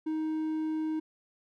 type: tone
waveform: triangle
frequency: 313.6 Hz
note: D#4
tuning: 14 cents sharp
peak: -27 dBFS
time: 0.06-1 s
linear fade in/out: 10 ms
effects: none

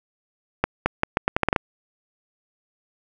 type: accelerating click train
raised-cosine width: 0.5 ms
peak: -3 dBFS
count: 10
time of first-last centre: 0.64-1.562 s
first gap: 220 ms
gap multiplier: 0.79
effects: none

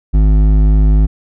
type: tone with hard clipping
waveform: triangle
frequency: 51.91 Hz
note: G#1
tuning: in tune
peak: -8 dBFS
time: 0.13-1.07 s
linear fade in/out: 20 ms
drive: 14 dB
effects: none

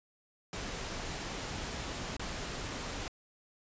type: noise with dropouts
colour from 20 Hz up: pink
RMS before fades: -39 dBFS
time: 0.53-3.08 s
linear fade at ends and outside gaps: 1 ms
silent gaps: 2.167-2.195 s
effects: resampled to 16000 Hz

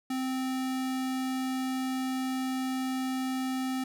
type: tone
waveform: square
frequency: 260.2 Hz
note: C4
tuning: 9 cents flat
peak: -30 dBFS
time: 0.1-3.84 s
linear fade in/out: 5 ms
effects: none

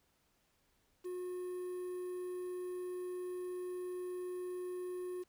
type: tone with quantisation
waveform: triangle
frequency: 361.7 Hz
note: F#4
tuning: 39 cents flat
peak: -37 dBFS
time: 1.04-5.24 s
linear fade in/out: 20 ms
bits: 10
effects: pink hiss -75 dBFS RMS until 5.28 s

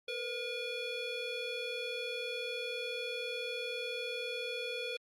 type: tone with frequency modulation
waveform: sine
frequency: 1466 Hz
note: F#6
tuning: 16 cents flat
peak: -33 dBFS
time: 0.08-4.97 s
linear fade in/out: 5 ms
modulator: 964 Hz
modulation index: 2.4
effects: tanh soft clip ceiling -35 dBFS + Opus 48 kbps

